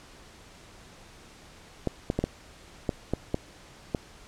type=clicks; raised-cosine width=2 ms; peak=-12 dBFS; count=8; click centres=1.873 / 2.101 / 2.19 / 2.24 / 2.892 / 3.136 / 3.344 / 3.948 s; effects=pink hiss -51 dBFS RMS until 4.27 s + low-pass 8000 Hz 12 dB/octave